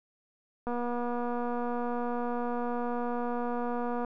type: click train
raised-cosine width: 1 ms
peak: -21 dBFS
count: 815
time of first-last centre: 0.67-4.048 s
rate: 241 Hz
effects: none